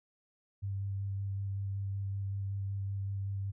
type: tone with vibrato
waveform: sine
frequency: 98.5 Hz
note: G2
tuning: 9 cents sharp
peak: -33 dBFS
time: 0.62-3.52 s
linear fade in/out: 20 ms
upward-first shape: square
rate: 5.3 Hz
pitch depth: 10 cents each way
effects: none